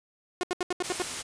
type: tone bursts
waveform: sawtooth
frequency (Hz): 360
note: F#4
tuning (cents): -47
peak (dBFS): -22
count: 7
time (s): 0.41-1.021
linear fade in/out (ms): 0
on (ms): 23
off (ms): 75
type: noise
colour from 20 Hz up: white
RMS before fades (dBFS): -34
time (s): 0.83-1.23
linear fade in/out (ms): 20
effects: resampled to 22050 Hz